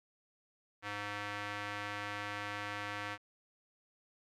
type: tone with band-pass filter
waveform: square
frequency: 102.9 Hz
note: G#2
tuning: 16 cents flat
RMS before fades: -41 dBFS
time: 0.82-3.18 s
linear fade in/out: 50 ms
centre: 1800 Hz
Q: 1.3
effects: none